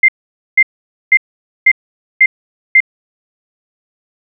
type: tone bursts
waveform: sine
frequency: 2093 Hz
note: C7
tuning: in tune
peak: -3 dBFS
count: 6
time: 0.03-2.804 s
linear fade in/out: 5 ms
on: 54 ms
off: 490 ms
effects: none